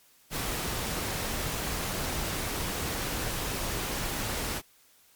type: noise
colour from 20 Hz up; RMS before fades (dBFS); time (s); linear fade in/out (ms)
pink; -32; 0.3-4.62; 50
effects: white hiss -61 dBFS RMS until 5.15 s + MP3 96 kbps